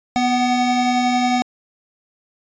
square tone pair together, 246.2 / 749.6 Hz, B3 / F#5, -5 / +22 cents, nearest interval octave + perfect fifth, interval 1927 cents, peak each -19 dBFS, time 0.16-1.42 s, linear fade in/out 0 ms, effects resampled to 16000 Hz

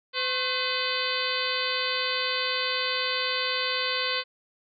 harmonic tone with a mistuned harmonic, 508 Hz, B4, 49 cents sharp, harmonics 1 / 2 / 3 / 4 / 5 / 6 / 7 / 8 / 9, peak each -34 / -34 / -34 / -34 / -34 / -34 / -34 / -34 / -34 dBFS, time 0.13-4.24 s, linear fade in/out 50 ms, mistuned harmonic 2, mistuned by +99 cents, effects none

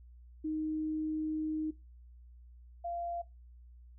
sine tone pair in turn, 311 / 689.4 Hz, D#4 / F5, -1 / -23 cents, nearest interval octave + major second, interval 1378 cents, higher second, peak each -32 / -35 dBFS, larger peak first, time 0.44-1.71 / 2.84-3.22 s, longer first, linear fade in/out 10 ms, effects noise-tail reverb RT60 0.2 s tail -18 dB re dry + added 60 Hz sine -52 dBFS peak until 3.98 s

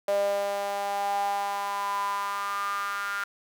sawtooth tone with high-pass filter sweep, 200.8 Hz, G3, 42 cents sharp, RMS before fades -29 dBFS, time 0.08-3.24 s, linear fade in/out 2 ms, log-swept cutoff 590 to 1400 Hz, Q 8, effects none

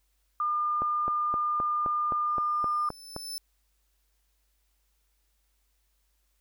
sine tone, 1206 Hz, D6, 46 cents sharp, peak -25 dBFS, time 0.4-2.89 s, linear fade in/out 2 ms
click train, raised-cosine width 1 ms, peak -20 dBFS, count 10, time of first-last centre 0.82-3.164 s, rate 3.84 Hz
sawtooth tone with exponential growth, 5274 Hz, E8, in tune, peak -30 dBFS, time 2.27-3.38 s, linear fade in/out 0 ms, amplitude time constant 240 ms
effects added 50 Hz sine -70 dBFS peak until 6.4 s + white hiss -75 dBFS RMS until 6.4 s

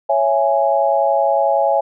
sine chord, C# minor, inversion none, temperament just, 554.4 / 665.2 / 831.5 Hz, C#5 / E5 / G#5, 0 / +16 / +2 cents, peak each -17 dBFS, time 0.09-1.81 s, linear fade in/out 10 ms, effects none

